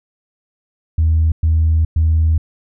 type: tone bursts at uneven times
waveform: sine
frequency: 80.1 Hz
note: E2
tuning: 49 cents flat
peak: -9 dBFS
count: 3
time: 0.98-1.32 / 1.43-1.85 / 1.96-2.38 s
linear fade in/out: 5 ms
effects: tanh soft clip ceiling -7 dBFS